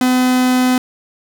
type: tone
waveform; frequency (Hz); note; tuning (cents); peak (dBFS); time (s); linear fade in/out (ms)
45% pulse; 253.2; B3; +43; -11; 0.01-0.78; 2
effects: none